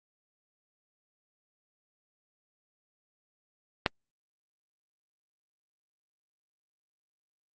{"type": "clicks", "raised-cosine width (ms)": 0.3, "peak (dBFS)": [-7, -27], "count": 2, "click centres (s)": [3.862, 3.867], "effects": ["Opus 32 kbps"]}